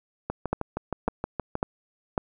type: two click trains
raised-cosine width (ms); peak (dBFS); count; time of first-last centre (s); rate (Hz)
1; -14 / -10; 9 / 4; 0.3-1.554 / 0.53-2.178; 6.38 / 1.82
effects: none